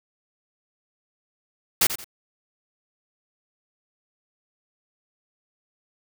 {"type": "noise with echo", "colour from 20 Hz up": "white", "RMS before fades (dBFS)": -18, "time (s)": [1.81, 1.87], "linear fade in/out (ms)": 5, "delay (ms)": 87, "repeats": 2, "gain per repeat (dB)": -11, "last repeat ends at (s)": 2.044, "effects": []}